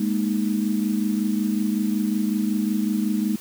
sine chord, Ab suspended second, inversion none, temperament equal, 207.7 / 233.1 / 311.1 Hz, Ab3 / Bb3 / Eb4, 0 / 0 / 0 cents, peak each -22 / -26 / -27 dBFS, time 0-3.36 s, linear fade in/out 5 ms, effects white hiss -42 dBFS RMS until 3.4 s

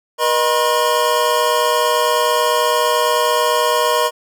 square tone cluster, 480.9 / 615 / 965 / 1074 Hz, B4 / D#5 / B5 / C6, -46 / -20 / -40 / +45 cents, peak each -20 dBFS, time 0.18-4.11 s, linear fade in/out 50 ms, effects none

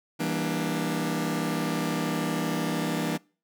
sawtooth chord, E half-diminished seventh, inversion none, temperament just, 164.81 / 197.78 / 237.3 / 296.7 Hz, E3 / G3 / Bb3 / D4, 0 / +16 / +31 / +18 cents, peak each -27 / -30 / -28 / -27 dBFS, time 0.19-3.18 s, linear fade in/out 20 ms, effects noise-tail reverb RT60 0.4 s tail -26 dB re dry

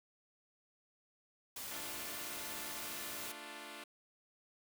white noise, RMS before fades -45 dBFS, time 1.56-3.32 s, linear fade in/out 5 ms
5% pulse chord, D minor, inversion second, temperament equal, 220 / 293.7 / 349.2 Hz, A3 / D4 / F4, 0 / 0 / 0 cents, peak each -43 / -39 / -40 dBFS, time 1.71-3.84 s, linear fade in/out 5 ms
effects none

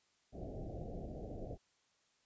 pink low-pass noise, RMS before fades -45 dBFS, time 0.32-1.58 s, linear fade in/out 50 ms, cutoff 740 Hz, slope 96 dB/octave, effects white hiss -75 dBFS RMS until 2.25 s + resampled to 16000 Hz

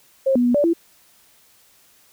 sine tone with pitch steps, 535 / 244.4 / 243 / 581 / 335.9 Hz, C5 / B3 / B3 / D5 / E4, +38 / -18 / -28 / -19 / +33 cents, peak -14 dBFS, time 0.26-0.735 s, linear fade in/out 10 ms, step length 95 ms, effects white hiss -55 dBFS RMS until 2.12 s

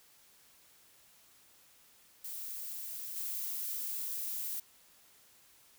violet noise with level steps, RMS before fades -42 / -38 dBFS, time 2.24-4.6 s, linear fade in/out 5 ms, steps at 3.16 s, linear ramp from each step 2 ms, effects white hiss -63 dBFS RMS until 5.78 s

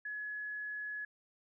sine tone, 1694 Hz, G#6, 34 cents sharp, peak -38 dBFS, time 0.05-1.05 s, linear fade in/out 5 ms, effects none

